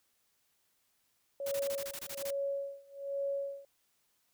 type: tone with tremolo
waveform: sine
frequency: 557 Hz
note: C#5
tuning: 8 cents sharp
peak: -31 dBFS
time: 1.4-3.65 s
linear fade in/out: 2 ms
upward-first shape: sine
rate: 1.2 Hz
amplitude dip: 95%
type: noise bursts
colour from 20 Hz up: white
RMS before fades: -42 dBFS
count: 11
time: 1.46-2.307 s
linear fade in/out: 5 ms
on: 57 ms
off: 22 ms
effects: white hiss -75 dBFS RMS until 4.33 s